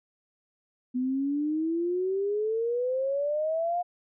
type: exponential sweep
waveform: sine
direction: up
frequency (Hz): 248.2 to 716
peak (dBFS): -25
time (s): 0.94-3.83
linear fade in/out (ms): 20
effects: none